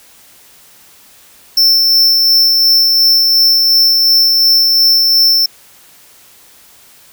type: tone with tremolo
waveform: square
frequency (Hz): 5360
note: E8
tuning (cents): +28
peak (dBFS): -6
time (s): 1.57-5.46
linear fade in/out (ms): 5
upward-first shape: sine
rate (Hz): 2.8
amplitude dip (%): 25
effects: white hiss -43 dBFS RMS until 7.12 s